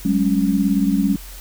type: chord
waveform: sine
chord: F# suspended second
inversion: none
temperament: equal with one note detuned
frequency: 189.76 / 207.7 / 277.2 Hz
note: F#3 / G#3 / C#4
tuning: +44 / 0 / 0 cents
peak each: -19 dBFS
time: 0.05-1.16 s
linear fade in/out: 5 ms
effects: added 45 Hz sine -35 dBFS peak until 1.4 s + white hiss -40 dBFS RMS until 1.4 s